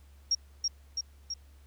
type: tone with echo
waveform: sine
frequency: 5588 Hz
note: F8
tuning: in tune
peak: -23 dBFS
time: 0.31-0.35 s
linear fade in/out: 5 ms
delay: 330 ms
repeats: 3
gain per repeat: -3 dB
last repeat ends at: 1.34 s
effects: added 70 Hz sine -53 dBFS peak until 1.66 s + pink hiss -66 dBFS RMS until 1.66 s